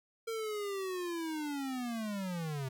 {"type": "linear sweep", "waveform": "square", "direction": "down", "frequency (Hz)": [458.4, 128.2], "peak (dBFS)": -36, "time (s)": [0.27, 2.69], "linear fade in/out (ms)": 10, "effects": []}